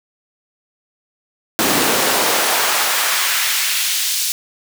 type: noise with high-pass filter sweep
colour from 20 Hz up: pink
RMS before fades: -17 dBFS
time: 1.59-4.32 s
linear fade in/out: 0 ms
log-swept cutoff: 230 to 4600 Hz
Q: 0.95
effects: none